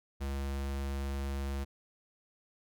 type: tone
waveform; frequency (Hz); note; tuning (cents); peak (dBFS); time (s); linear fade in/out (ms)
square; 68.9; C#2; -10; -34; 0.2-1.65; 20
effects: none